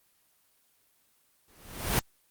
pink noise with exponential growth, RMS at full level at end -23 dBFS, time 1.48-1.99 s, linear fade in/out 0 ms, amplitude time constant 110 ms, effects white hiss -68 dBFS RMS until 2.3 s + Opus 24 kbps

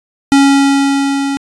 square tone with level ramp, 277.2 Hz, C#4, in tune, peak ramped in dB -5 to -15 dBFS, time 0.32-1.37 s, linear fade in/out 0 ms, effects resampled to 22050 Hz

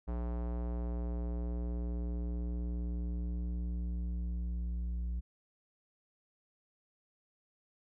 square tone with low-pass filter sweep, 59.5 Hz, A#1, 36 cents sharp, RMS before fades -36 dBFS, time 0.07-5.21 s, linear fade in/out 20 ms, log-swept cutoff 940 to 120 Hz, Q 0.94, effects none

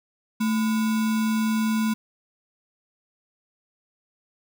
sine tone with sample-and-hold, 220 Hz, A3, in tune, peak -20 dBFS, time 0.4-1.94 s, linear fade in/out 10 ms, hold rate 1225 Hz, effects none

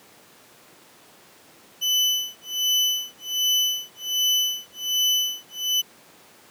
35% pulse tone with tremolo, 3000 Hz, F#7, 23 cents sharp, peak -16 dBFS, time 1.81-5.82 s, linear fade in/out 20 ms, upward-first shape sine, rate 1.3 Hz, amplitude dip 100%, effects pink hiss -51 dBFS RMS until 6.5 s + high-pass 200 Hz 12 dB/octave

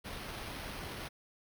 pink noise with sample-and-hold, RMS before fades -43 dBFS, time 0.04-1.09 s, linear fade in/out 20 ms, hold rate 7350 Hz, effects none

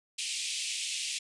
pink band-pass noise, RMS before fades -35 dBFS, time 0.18-1.19 s, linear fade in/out 10 ms, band 2400 to 9600 Hz, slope 48 dB/octave, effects resampled to 24000 Hz

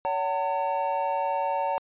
triangle tone cluster, 565 / 755 / 906 Hz, C#5 / F#5 / A#5, +33 / +35 / -50 cents, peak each -28 / -29 / -25 dBFS, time 0.05-1.78 s, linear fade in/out 0 ms, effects resampled to 8000 Hz

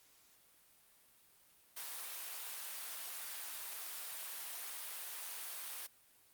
white high-pass noise, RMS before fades -45 dBFS, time 1.76-5.87 s, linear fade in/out 10 ms, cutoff 680 Hz, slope 12 dB/octave, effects white hiss -67 dBFS RMS until 6.33 s + Opus 48 kbps

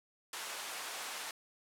pink high-pass noise, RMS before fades -42 dBFS, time 0.33-1.31 s, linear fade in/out 2 ms, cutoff 810 Hz, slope 12 dB/octave, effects low-pass 12000 Hz 12 dB/octave

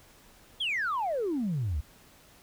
sine exponential sweep, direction down, 3435 to 65 Hz, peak -26 dBFS, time 0.6-1.81 s, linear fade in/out 10 ms, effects tanh soft clip ceiling -24 dBFS + pink hiss -57 dBFS RMS until 2.42 s

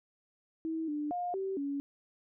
sine tone with pitch steps, 322.4 / 296.8 / 710 / 385.3 / 281.6 Hz, E4 / D4 / F5 / G4 / C#4, -38 / +18 / +28 / -30 / +27 cents, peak -32 dBFS, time 0.65-1.8 s, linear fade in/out 0 ms, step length 230 ms, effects none

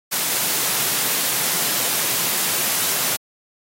white high-pass noise, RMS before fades -21 dBFS, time 0.11-3.17 s, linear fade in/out 20 ms, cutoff 110 Hz, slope 96 dB/octave, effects AAC 48 kbps

